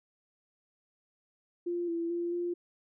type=tone with pitch steps; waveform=sine; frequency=347.9 / 336.2 / 344.5 / 349 Hz; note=F4 / E4 / F4 / F4; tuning=-7 / +34 / -24 / -1 cents; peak=-30 dBFS; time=1.66-2.54 s; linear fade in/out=10 ms; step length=220 ms; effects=none